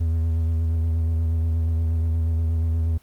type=tone with vibrato; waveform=triangle; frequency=81.6 Hz; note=E2; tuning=17 cents flat; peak=-17 dBFS; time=0-2.98 s; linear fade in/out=10 ms; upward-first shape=sine; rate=8.4 Hz; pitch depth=30 cents each way; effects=pink hiss -57 dBFS RMS until 3.02 s + Opus 24 kbps